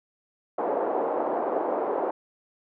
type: band-pass noise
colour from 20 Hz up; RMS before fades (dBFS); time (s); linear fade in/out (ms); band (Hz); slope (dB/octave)
white; -27; 0.58-2.11; 5; 330 to 810; 24
effects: none